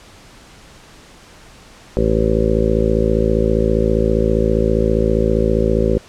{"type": "harmonic tone", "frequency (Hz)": 55, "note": "A1", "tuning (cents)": 0, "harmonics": [1, 2, 3, 4, 5, 6, 7, 8, 9, 10], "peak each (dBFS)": [-19, -23, -23, -21, -28, -25, -19, -27, -20, -25], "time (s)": [1.97, 5.98], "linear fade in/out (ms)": 0, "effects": ["pink hiss -43 dBFS RMS until 6.08 s", "low-pass 8000 Hz 12 dB/octave"]}